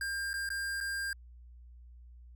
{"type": "tone with dropouts", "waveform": "square", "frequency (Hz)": 1600, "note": "G6", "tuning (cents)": 35, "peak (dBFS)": -34, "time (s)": [0.01, 1.13], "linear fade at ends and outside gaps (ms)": 2, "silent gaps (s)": [[0.332, 0.339], [0.49, 0.502], [0.804, 0.809]], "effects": ["added 60 Hz sine -50 dBFS peak until 2.35 s"]}